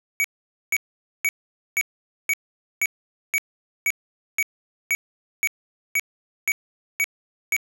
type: tone bursts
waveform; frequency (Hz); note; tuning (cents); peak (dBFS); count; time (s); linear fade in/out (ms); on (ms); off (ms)
square; 2260; C#7; +33; -19; 15; 0.2-7.565; 0; 43; 480
effects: none